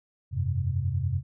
sine chord, F suspended second, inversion none, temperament equal, 87.31 / 98 / 130.81 Hz, F2 / G2 / C3, 0 / 0 / 0 cents, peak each -29 dBFS, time 0.31-1.23 s, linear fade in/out 50 ms, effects none

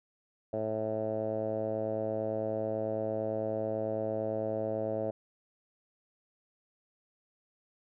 10% pulse tone with low-pass filter, 109 Hz, A2, 16 cents flat, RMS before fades -33 dBFS, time 0.53-5.11 s, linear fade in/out 5 ms, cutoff 610 Hz, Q 5.2, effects none

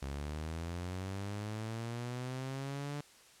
sawtooth linear sweep, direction up, 67.4 to 146.83 Hz, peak -34 dBFS, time 0.02-3.01 s, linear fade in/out 5 ms, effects white hiss -60 dBFS RMS until 3.4 s + low-pass 9000 Hz 12 dB/octave

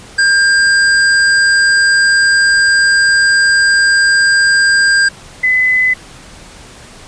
square / sine tone pair in turn, 1600 / 2016 Hz, G6 / B6, +35 / +35 cents, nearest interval major third, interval 400 cents, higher second, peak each -8 dBFS, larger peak neither, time 0.18-5.09 / 5.43-5.94 s, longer first, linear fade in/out 10 ms, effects pink hiss -36 dBFS RMS until 7.07 s + resampled to 22050 Hz

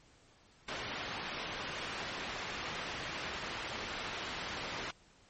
white low-pass noise, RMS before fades -41 dBFS, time 0.68-4.91 s, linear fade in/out 5 ms, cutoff 2800 Hz, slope 12 dB/octave, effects pink hiss -64 dBFS RMS until 5.29 s + MP3 32 kbps

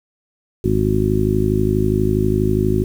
harmonic tone, 52.3 Hz, G#1, 13 cents sharp, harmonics 1 / 2 / 3 / 4 / 5 / 6 / 7, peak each -23 / -20 / -24 / -22 / -24 / -25 / -19 dBFS, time 0.64-2.84 s, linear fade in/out 5 ms, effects 7-bit

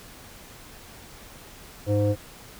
square tone with low-pass filter, 103.4 Hz, G#2, 7 cents flat, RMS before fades -22 dBFS, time 1.86-2.16 s, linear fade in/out 50 ms, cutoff 470 Hz, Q 7.7, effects pink hiss -46 dBFS RMS until 2.59 s

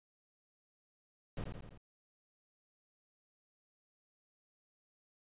brown noise with echo, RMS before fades -39 dBFS, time 1.37-1.44 s, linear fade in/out 2 ms, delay 84 ms, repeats 4, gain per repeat -4 dB, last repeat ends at 1.776 s, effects resampled to 8000 Hz

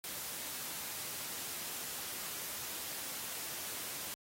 white noise, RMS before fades -42 dBFS, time 0.04-4.14 s, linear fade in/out 0 ms, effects high-pass 80 Hz 12 dB/octave + AAC 48 kbps

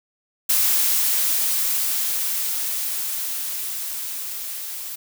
blue noise with level ramp, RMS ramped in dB -18 to -32 dBFS, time 0.49-4.96 s, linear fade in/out 10 ms, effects none

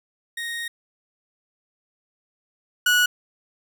30% pulse tone pair in turn, 1864.7 / 1465.3 Hz, A#6 / F#6, 0 / -17 cents, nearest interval major third, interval 417 cents, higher first, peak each -25 / -13 dBFS, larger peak second, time 0.37-0.68 / 2.86-3.06 s, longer first, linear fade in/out 5 ms, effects none

